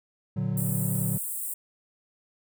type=chord; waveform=triangle; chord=Bb augmented; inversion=none; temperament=equal; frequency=116.54 / 146.83 / 185 Hz; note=Bb2 / D3 / F#3; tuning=0 / 0 / 0 cents; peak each=-28 dBFS; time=0.36-1.18 s; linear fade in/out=10 ms
type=high-pass noise; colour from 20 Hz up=pink; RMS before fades=-33 dBFS; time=0.57-1.54 s; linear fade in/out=5 ms; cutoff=7900 Hz; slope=96 dB/octave
effects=none